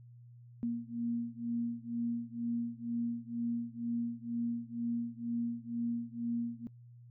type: beating tone pair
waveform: sine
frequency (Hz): 234.3 / 236.4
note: A#3 / A#3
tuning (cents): +9 / +24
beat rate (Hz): 2.1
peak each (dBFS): -36 / -37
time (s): 0.63-6.67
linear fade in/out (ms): 0
effects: noise-tail reverb RT60 0.1 s tail -19 dB re dry + added 120 Hz sine -52 dBFS peak until 7.1 s